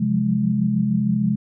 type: tone cluster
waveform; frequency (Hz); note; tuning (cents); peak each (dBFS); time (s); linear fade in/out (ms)
sine; 133 / 175 / 181.3 / 208.6; C3 / F3 / F#3 / G#3; +29 / +4 / -35 / +8; -24 / -25 / -27 / -19; 0-1.36; 10
effects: none